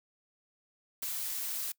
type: noise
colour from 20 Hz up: blue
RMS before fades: -36 dBFS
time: 1.02-1.72 s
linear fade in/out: 5 ms
type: clicks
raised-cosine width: 0.5 ms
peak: -34 dBFS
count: 2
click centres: 1.029 / 1.032 s
effects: noise-tail reverb RT60 0.1 s tail -23 dB re dry